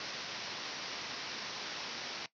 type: low-pass noise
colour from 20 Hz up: white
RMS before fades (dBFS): -42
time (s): 0-2.26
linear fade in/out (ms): 2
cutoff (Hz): 5800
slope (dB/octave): 96
effects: noise-tail reverb RT60 0.1 s tail -17 dB re dry + high-pass 150 Hz 12 dB/octave